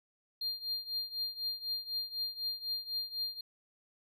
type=tone with tremolo; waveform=triangle; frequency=4200 Hz; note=C8; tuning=6 cents sharp; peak=-30 dBFS; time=0.41-3.41 s; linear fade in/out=5 ms; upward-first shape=triangle; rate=4 Hz; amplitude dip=90%; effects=none